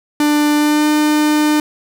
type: tone with pitch glide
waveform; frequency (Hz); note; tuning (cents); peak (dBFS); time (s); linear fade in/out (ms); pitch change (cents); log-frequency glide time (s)
45% pulse; 296.8 to 301.6; D4 to D4; +18 to +46; -11; 0.2-1.6; 2; +28; 0.56-0.86
effects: none